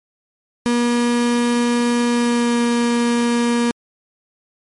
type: tone with pitch glide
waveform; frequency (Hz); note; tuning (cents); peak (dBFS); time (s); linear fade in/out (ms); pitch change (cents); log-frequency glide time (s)
35% pulse; 239.5 to 237.4; A#3 to A#3; +47 to +32; -13; 0.66-3.71; 0; -15; 2.07-2.6
effects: MP3 48 kbps